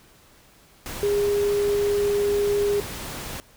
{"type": "tone in noise", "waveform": "sine", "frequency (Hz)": 407.9, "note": "G#4", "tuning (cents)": -31, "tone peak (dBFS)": -19, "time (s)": [1.03, 2.8], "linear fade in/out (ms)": 0, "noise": "pink", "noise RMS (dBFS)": -34, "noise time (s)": [0.86, 3.4], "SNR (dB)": 12, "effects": ["pink hiss -54 dBFS RMS until 3.56 s"]}